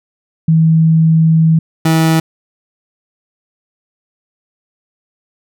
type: tone pair in turn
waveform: sine / 30% pulse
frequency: 161.2 / 161.2 Hz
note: E3 / E3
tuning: -38 / -38 cents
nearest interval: unison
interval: 0 cents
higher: neither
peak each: -6 dBFS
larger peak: neither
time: 0.48-1.59 / 1.85-2.2 s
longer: first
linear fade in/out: 5 ms
effects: none